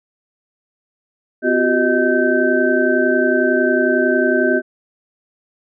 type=tone cluster; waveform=sine; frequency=254.4 / 354.8 / 385.8 / 623 / 1547 Hz; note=C4 / F4 / G4 / D#5 / G6; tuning=-48 / +27 / -28 / +2 / -23 cents; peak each=-19 dBFS; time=1.42-4.62 s; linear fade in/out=50 ms; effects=none